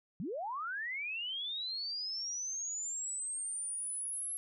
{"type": "linear sweep", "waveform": "sine", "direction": "up", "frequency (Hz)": [145.9, 11175], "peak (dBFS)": -36, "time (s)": [0.2, 4.37], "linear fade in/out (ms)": 0, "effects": []}